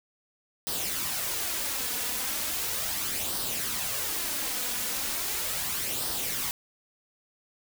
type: noise with flanger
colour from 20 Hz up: white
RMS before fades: -31 dBFS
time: 0.67-6.51 s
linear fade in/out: 0 ms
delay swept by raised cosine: 0.21 to 4.11 ms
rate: 0.37 Hz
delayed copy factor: +0.5
effects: none